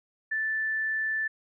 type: tone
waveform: sine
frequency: 1759 Hz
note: A6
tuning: 1 cent flat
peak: -26 dBFS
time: 0.31-1.28 s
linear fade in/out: 10 ms
effects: none